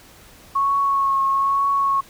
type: tone with vibrato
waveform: sine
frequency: 1100 Hz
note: C#6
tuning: 14 cents flat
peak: -16 dBFS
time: 0.55-2.01 s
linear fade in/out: 10 ms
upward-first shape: triangle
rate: 1.1 Hz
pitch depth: 24 cents each way
effects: pink hiss -47 dBFS RMS until 2.09 s